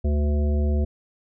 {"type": "harmonic tone with a mistuned harmonic", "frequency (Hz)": 73.6, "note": "D2", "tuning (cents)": 4, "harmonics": [1, 3, 5, 7, 9], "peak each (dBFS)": [-19, -29, -33, -36, -38], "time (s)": [0.04, 0.85], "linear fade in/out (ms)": 10, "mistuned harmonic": 7, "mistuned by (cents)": -24, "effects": []}